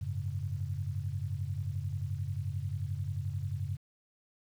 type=chord; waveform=sine; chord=F# suspended second; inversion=none; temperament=equal; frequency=92.5 / 103.83 / 138.59 Hz; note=F#2 / G#2 / C#3; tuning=0 / 0 / 0 cents; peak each=-36 / -37 / -38 dBFS; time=0.01-3.77 s; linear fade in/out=10 ms; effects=10-bit